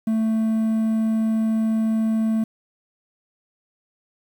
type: tone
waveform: triangle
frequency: 221.5 Hz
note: A3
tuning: 12 cents sharp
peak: -16 dBFS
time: 0.07-2.44 s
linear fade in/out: 5 ms
effects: 8-bit